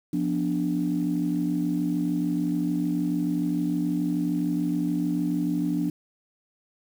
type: chord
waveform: sine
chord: B diminished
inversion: second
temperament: equal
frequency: 174.61 / 246.9 / 293.7 Hz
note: F3 / B3 / D4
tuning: 0 / 0 / 0 cents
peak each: -27 / -29 / -25 dBFS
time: 0.13-5.9 s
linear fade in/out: 5 ms
effects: tanh soft clip ceiling -15 dBFS + 8-bit